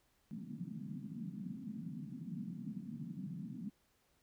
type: band-pass noise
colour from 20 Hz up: pink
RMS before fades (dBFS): -45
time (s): 0.31-3.7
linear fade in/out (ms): 0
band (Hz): 150 to 250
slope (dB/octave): 48
effects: pink hiss -75 dBFS RMS until 4.22 s